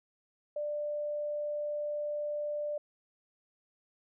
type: tone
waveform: sine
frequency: 592 Hz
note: D5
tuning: 14 cents sharp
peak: -32 dBFS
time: 0.56-2.78 s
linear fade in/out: 5 ms
effects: none